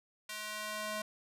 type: tone with high-pass filter sweep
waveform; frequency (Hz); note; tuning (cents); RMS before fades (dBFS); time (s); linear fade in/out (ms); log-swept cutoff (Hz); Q
square; 212.7; G#3; +42; -40; 0.29-1.02; 5; 1800 to 580; 0.76
effects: resampled to 32000 Hz